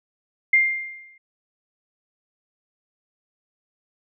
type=tone with exponential decay; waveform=sine; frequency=2107 Hz; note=C7; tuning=12 cents sharp; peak=-11 dBFS; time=0.53-1.18 s; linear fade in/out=5 ms; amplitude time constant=140 ms; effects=none